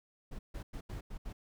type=noise bursts at uneven times; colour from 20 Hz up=brown; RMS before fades=-42 dBFS; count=6; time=0.31-0.39 / 0.54-0.63 / 0.73-0.81 / 0.89-1.01 / 1.1-1.18 / 1.25-1.33 s; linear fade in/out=10 ms; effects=none